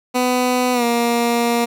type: tone with pitch glide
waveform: 15% pulse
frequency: 250 to 236.1 Hz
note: B3 to A#3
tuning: +21 to +22 cents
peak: -9 dBFS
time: 0.14-1.66 s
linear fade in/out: 20 ms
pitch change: -99 cents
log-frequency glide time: 0.73-0.84 s
effects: none